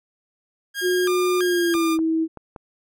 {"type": "tone with vibrato", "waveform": "sawtooth", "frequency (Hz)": 1396.9, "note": "F6", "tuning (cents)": 0, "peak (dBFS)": -21, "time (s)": [0.74, 1.98], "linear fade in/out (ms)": 50, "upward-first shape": "square", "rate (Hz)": 1.5, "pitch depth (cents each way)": 260}
{"type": "tone with pitch glide", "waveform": "sine", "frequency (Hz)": [362.2, 322.7], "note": ["F#4", "E4"], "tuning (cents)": [-37, -37], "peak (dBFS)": -18, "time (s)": [0.81, 2.28], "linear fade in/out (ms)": 50, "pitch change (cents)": -200, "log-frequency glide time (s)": [1.41, 1.94]}
{"type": "clicks", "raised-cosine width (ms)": 1, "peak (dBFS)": -23, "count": 4, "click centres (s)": [1.751, 1.99, 2.373, 2.562]}
{"effects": []}